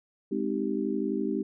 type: chord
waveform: sine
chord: Ab major seventh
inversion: none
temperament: just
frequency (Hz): 207.7 / 259.6 / 311.5 / 389.3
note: Ab3 / C4 / Eb4 / G4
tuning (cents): 0 / -13 / +2 / -12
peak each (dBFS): -32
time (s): 0.31-1.43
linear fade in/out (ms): 10
effects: none